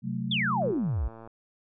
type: chord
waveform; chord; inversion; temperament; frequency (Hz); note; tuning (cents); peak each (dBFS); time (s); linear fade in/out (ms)
sine; F# diminished; second; equal; 130.81 / 185 / 220; C3 / F#3 / A3; 0 / 0 / 0; -33; 0.02-0.74; 50
type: tone with exponential growth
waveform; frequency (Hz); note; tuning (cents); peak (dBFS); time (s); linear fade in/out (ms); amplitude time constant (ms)
sine; 353.4; F4; +21; -33; 0.27-0.78; 5; 110
type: exponential sweep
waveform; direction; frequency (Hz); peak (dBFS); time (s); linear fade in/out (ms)
sine; down; 3646 to 51.91; -25; 0.31-1.08; 5
type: click train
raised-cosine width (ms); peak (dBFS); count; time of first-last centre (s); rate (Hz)
1; -32; 75; 0.62-1.275; 113
effects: none